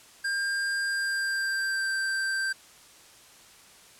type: tone with pitch glide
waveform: square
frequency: 1600 to 1568 Hz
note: G6 to G6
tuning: +35 to 0 cents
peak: -27 dBFS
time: 0.24-2.53 s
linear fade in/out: 10 ms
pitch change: -35 cents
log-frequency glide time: 0.86-1.91 s
effects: white hiss -53 dBFS RMS until 3.99 s + low-pass 10000 Hz 12 dB/octave